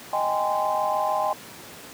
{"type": "chord", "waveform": "sine", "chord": "Ab major seventh", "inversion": "second", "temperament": "equal with one note detuned", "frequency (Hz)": [622.3, 784, 830.6, 1035.1], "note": ["Eb5", "G5", "Ab5", "C6"], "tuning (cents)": [0, 0, 0, -19], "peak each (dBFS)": -27, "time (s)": [0.13, 1.33], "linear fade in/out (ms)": 2, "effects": ["pink hiss -42 dBFS RMS until 1.93 s", "high-pass 150 Hz 12 dB/octave"]}